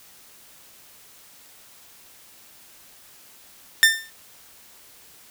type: tone with exponential decay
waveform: sawtooth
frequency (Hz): 1796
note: A6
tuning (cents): +35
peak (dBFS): -5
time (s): 3.83-4.1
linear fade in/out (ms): 0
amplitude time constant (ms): 57
effects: white hiss -50 dBFS RMS until 5.3 s